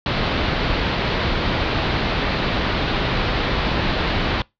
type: low-pass noise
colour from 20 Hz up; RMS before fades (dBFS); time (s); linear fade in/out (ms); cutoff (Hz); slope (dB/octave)
pink; -21; 0.06-4.42; 2; 4400; 48
effects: noise-tail reverb RT60 0.2 s tail -24 dB re dry